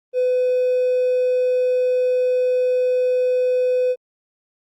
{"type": "tone with hard clipping", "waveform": "triangle", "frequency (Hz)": 503, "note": "B4", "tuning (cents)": 32, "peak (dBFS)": -16, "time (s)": [0.13, 3.96], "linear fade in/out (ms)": 50, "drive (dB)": 4, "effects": ["Opus 32 kbps"]}